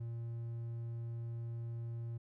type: tone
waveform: triangle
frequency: 116.54 Hz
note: A#2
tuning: in tune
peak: -37 dBFS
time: 0-2.18 s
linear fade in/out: 10 ms
effects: none